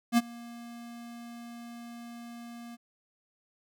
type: tone with ADSR envelope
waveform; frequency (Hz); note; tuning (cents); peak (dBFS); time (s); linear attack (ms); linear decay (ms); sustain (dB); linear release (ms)
square; 235.9; A#3; +21; -19; 0.12-2.77; 56; 31; -24; 30
effects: none